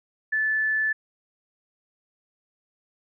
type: tone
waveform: sine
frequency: 1744 Hz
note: A6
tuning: 16 cents flat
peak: -21 dBFS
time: 0.32-0.93 s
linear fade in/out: 10 ms
effects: none